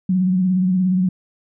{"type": "tone with vibrato", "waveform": "sine", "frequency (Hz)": 184.6, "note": "F#3", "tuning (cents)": -4, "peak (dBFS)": -14, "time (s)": [0.09, 1.09], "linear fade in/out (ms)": 5, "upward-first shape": "sine", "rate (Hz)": 17, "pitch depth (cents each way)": 50, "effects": []}